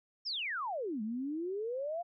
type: exponential two-way sweep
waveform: sine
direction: down then up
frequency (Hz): 5588 to 207.7 to 715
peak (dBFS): -34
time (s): 0.25-2.03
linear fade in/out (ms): 20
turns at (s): 1.02
effects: none